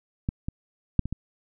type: clicks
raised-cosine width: 5 ms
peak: -13 / -17 / -6 / -18 / -17 dBFS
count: 5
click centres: 0.289 / 0.485 / 0.993 / 1.056 / 1.126 s
effects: none